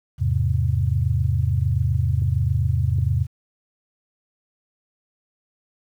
sine chord, E augmented, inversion none, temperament equal, 82.41 / 103.83 / 130.81 Hz, E2 / G#2 / B#2, 0 / 0 / 0 cents, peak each -22 dBFS, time 0.18-3.27 s, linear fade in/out 50 ms
clicks, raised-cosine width 3 ms, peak -27 dBFS, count 2, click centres 2.221 / 2.986 s
effects 9-bit

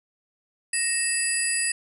sine tone cluster, 1869 / 2634 / 4872 / 7950 / 9930 Hz, A#6 / E7 / D#8 / B8 / D#9, +4 / -2 / -37 / +10 / -5 cents, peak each -30 / -31 / -32 / -31 / -25 dBFS, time 0.73-1.72 s, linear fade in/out 5 ms, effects none

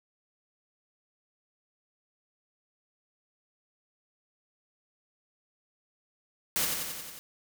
white noise with echo, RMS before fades -28 dBFS, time 6.56-6.65 s, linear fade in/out 0 ms, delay 90 ms, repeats 6, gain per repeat -3 dB, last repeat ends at 7.19 s, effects none

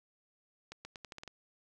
accelerating click train, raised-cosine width 0.2 ms, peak -28 dBFS, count 8, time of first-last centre 0.72-1.277 s, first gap 130 ms, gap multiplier 0.83, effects none

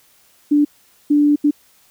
sine tone bursts at uneven times, 293 Hz, D4, 4 cents flat, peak -10 dBFS, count 3, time 0.51-0.65 / 1.1-1.36 / 1.44-1.51 s, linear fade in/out 10 ms, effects white hiss -54 dBFS RMS until 1.9 s

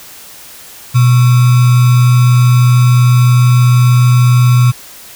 sine tone with sample-and-hold, 123.47 Hz, B2, in tune, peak -4 dBFS, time 0.94-4.72 s, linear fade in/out 20 ms, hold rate 1225 Hz, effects white hiss -34 dBFS RMS until 5.15 s

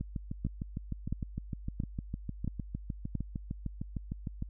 two click trains, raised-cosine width 5 ms, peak -20 / -23 dBFS, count 5 / 30, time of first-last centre 0.45-3.153 / 0.01-4.424 s, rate 1.48 / 6.57 Hz, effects added 50 Hz sine -43 dBFS peak until 4.49 s

